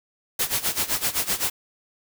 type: noise with tremolo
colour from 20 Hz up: white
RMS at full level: -22 dBFS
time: 0.39-1.5 s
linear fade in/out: 5 ms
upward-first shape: sine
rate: 7.8 Hz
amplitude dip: 85%
effects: none